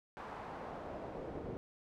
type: noise with band-pass filter sweep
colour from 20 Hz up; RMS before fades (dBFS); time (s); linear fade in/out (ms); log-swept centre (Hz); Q
brown; -45; 0.17-1.57; 0; 1100 to 440; 1.3
effects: none